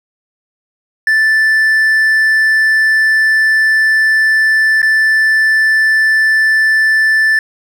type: tone with dropouts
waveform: triangle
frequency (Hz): 1760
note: A6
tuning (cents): 0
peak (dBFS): -6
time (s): 1.07-7.39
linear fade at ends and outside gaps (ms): 2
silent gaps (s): 4.818-4.828
effects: none